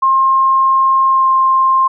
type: tone with pitch glide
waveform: sine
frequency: 1065 to 1056.4 Hz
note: C6 to C6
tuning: +30 to +16 cents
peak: -8 dBFS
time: 0.02-1.88 s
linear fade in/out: 10 ms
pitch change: -14 cents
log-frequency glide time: 1.08-1.28 s
effects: none